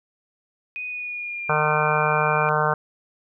sine tone with pitch glide, 2489 to 2388 Hz, D#7 to D7, 0 to +28 cents, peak -28 dBFS, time 0.76-2.49 s, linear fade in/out 0 ms, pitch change -72 cents, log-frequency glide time 0.86-1.52 s
harmonic tone, 152.2 Hz, D#3, 38 cents flat, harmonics 1 / 3 / 4 / 5 / 6 / 7 / 8 / 9 / 10, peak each -27 / -27 / -27 / -27 / -27 / -27 / -27 / -27 / -27 dBFS, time 1.49-2.74 s, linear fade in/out 5 ms
effects none

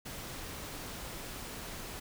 pink noise, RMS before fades -43 dBFS, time 0.05-2 s, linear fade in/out 10 ms, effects none

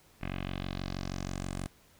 10% pulse tone with low-pass filter sweep, 46.25 Hz, F#1, in tune, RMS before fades -37 dBFS, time 0.21-1.67 s, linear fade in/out 10 ms, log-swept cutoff 2400 to 9700 Hz, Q 2.6, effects pink hiss -62 dBFS RMS until 1.99 s

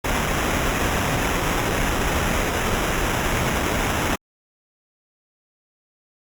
pink noise with sample-and-hold, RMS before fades -22 dBFS, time 0.04-4.16 s, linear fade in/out 10 ms, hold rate 4410 Hz, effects Opus 48 kbps

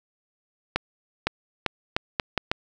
accelerating click train, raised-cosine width 0.3 ms, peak -6 dBFS, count 7, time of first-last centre 0.76-2.515 s, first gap 510 ms, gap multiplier 0.77, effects none

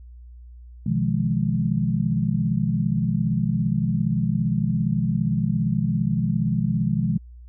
sine chord, F half-diminished seventh, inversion second, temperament just, 125.72 / 157.15 / 174.61 / 209.5 Hz, Cb3 / Eb3 / F3 / Ab3, +31 / +18 / 0 / +15 cents, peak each -25 dBFS, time 0.86-7.18 s, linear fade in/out 5 ms, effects added 60 Hz sine -40 dBFS peak until 7.48 s

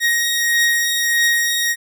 sawtooth beating tone pair, 1877 / 1878.6 Hz, A#6 / A#6, +11 / +13 cents, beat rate 1.6 Hz, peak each -19 / -12 dBFS, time 0-1.76 s, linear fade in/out 50 ms, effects none

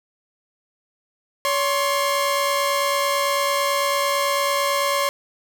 sawtooth tone pair together, 565.5 / 1062 Hz, C#5 / C6, +34 / +25 cents, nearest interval major seventh, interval 1091 cents, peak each -18 dBFS, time 1.45-5.09 s, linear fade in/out 0 ms, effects none

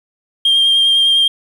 sine tone with vibrato, 3200 Hz, G7, 35 cents sharp, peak -7 dBFS, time 0.45-1.28 s, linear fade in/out 5 ms, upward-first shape triangle, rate 9.9 Hz, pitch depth 20 cents each way, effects tanh soft clip ceiling -7 dBFS + 7-bit

